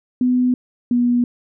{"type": "tone pair in turn", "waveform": "sine", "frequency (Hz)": [250.2, 242.7], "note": ["B3", "B3"], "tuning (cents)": [23, -30], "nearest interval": "minor second", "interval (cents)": 53, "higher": "first", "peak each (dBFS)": -13, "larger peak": "neither", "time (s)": [[0.21, 0.54], [0.91, 1.24]], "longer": "neither", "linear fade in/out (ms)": 2, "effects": []}